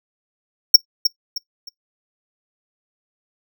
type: tone with echo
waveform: square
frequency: 5500 Hz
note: F8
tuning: 27 cents flat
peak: -3 dBFS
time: 0.74-0.76 s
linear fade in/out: 5 ms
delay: 310 ms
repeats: 3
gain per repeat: -10 dB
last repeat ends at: 1.69 s
effects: noise-tail reverb RT60 0.1 s tail -18 dB re dry